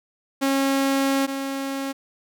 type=tone pair in turn; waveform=sawtooth; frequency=272.6 / 272.6 Hz; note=C#4 / C#4; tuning=-29 / -29 cents; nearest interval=unison; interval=0 cents; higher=neither; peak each=-15 / -22 dBFS; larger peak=first; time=0.41-1.27 / 1.27-1.93 s; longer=first; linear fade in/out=20 ms; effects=none